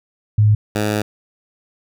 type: tone pair in turn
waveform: sine / 10% pulse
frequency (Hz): 106 / 105.57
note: G#2 / G#2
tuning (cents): +36 / +29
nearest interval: unison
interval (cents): 7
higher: first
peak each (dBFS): -9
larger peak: neither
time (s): 0.38-0.55 / 0.75-1.02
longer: second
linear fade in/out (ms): 5
effects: none